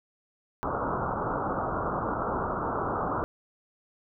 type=low-pass noise; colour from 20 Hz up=white; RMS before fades=-30 dBFS; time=0.63-3.24 s; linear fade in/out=0 ms; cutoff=1400 Hz; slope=96 dB/octave; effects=none